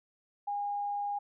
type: tone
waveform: sine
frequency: 815 Hz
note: G#5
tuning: 33 cents flat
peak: -31 dBFS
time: 0.47-1.19 s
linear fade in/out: 10 ms
effects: none